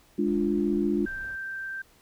sine chord, D diminished, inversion second, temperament equal, 207.7 / 293.7 / 349.2 Hz, Ab3 / D4 / F4, 0 / 0 / 0 cents, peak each -27 dBFS, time 0.18-1.06 s, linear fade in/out 10 ms
brown noise, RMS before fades -45 dBFS, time 0.26-1.36 s, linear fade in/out 10 ms
sine tone, 1568 Hz, G6, in tune, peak -32 dBFS, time 1.06-1.82 s, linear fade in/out 5 ms
effects pink hiss -60 dBFS RMS until 2.01 s

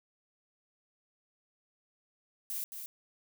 violet noise with echo, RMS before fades -37 dBFS, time 2.5-2.64 s, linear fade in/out 0 ms, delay 220 ms, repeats 1, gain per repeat -6 dB, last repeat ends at 2.86 s, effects none

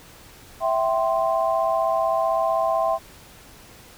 sine chord, C major, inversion first, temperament equal with one note detuned, 659.3 / 775 / 1046.5 Hz, E5 / G5 / C6, 0 / -20 / 0 cents, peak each -21 / -25 / -25 dBFS, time 0.6-2.99 s, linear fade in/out 50 ms, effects pink hiss -47 dBFS RMS until 3.97 s

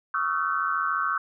sine tone cluster, 1117 / 1263 / 1357 / 1525 Hz, C#6 / D#6 / E6 / G6, +13 / +26 / +50 / -48 cents, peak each -29 dBFS, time 0.14-1.18 s, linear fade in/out 2 ms, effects none

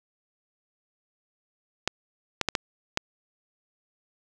clicks, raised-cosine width 0.2 ms, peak -6 dBFS, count 5, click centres 1.876 / 2.413 / 2.487 / 2.552 / 2.974 s, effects none

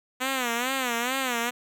5% pulse tone with vibrato, 250 Hz, B3, 21 cents sharp, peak -14 dBFS, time 0.2-1.51 s, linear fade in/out 20 ms, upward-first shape sine, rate 2.3 Hz, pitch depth 130 cents each way, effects none

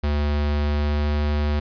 square tone with pitch glide, 73.42 to 74.02 Hz, D2 to D2, 0 to +14 cents, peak -20 dBFS, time 0.03-1.6 s, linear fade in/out 10 ms, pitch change +14 cents, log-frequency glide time 0.62-1.15 s, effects resampled to 11025 Hz + 10-bit

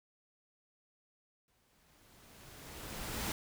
pink noise with exponential growth, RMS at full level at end -36 dBFS, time 1.48-3.32 s, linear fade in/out 1 ms, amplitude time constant 400 ms, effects none

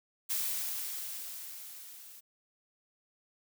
blue noise with level ramp, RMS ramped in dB -32 to -52 dBFS, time 0.29-2.21 s, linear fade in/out 20 ms, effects none

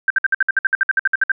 sine tone bursts, 1568 Hz, G6, in tune, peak -11 dBFS, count 16, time 0.08-1.318 s, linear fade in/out 2 ms, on 23 ms, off 58 ms, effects none

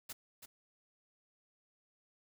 white noise with echo, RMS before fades -44 dBFS, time 0.09-0.13 s, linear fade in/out 10 ms, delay 330 ms, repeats 1, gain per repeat -8 dB, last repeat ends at 0.46 s, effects none

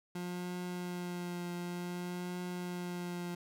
30% pulse tone with vibrato, 177.2 Hz, F3, 25 cents sharp, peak -35 dBFS, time 0.15-3.35 s, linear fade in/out 5 ms, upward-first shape triangle, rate 0.55 Hz, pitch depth 21 cents each way, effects none

